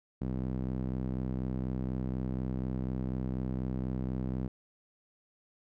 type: tone with band-pass filter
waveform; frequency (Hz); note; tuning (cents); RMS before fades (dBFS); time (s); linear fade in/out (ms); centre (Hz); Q
sawtooth; 64.1; C2; -35; -34; 0.21-4.48; 5; 200; 1.2
effects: none